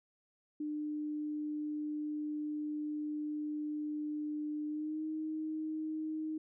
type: tone with pitch glide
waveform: sine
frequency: 300.4 to 312.4 Hz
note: D4 to D#4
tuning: +39 to +7 cents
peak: -35 dBFS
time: 0.6-6.38 s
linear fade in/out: 5 ms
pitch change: +68 cents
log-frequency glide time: 4.67-5.04 s
effects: none